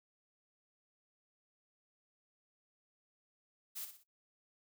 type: noise with echo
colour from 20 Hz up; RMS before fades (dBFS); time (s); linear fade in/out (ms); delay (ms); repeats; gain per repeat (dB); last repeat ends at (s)
blue; -43; 3.75-3.86; 20; 60; 3; -8; 4.04
effects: noise-tail reverb RT60 0.2 s tail -25 dB re dry